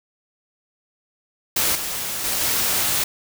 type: noise with level steps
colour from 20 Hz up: white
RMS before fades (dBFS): -20 / -27 / -23 / -21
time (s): 1.56-3.04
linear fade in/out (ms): 5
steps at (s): 1.75 / 2.24 / 2.41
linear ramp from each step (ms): 5
effects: none